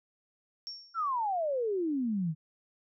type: tone with exponential decay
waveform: sine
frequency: 5490 Hz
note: F8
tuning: 31 cents flat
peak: -35 dBFS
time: 0.67-1.1 s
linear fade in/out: 0 ms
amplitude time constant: 92 ms
type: exponential sweep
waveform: sine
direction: down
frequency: 1396.9 to 149.9 Hz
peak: -28 dBFS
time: 0.94-2.35 s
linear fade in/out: 50 ms
effects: none